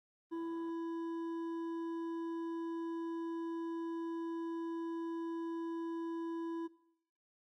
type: tone with hard clipping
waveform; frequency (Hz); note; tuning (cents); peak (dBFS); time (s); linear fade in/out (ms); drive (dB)
sine; 332; E4; +12; -39; 0.31-6.68; 20; 7
effects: noise-tail reverb RT60 0.8 s tail -20 dB re dry + Opus 32 kbps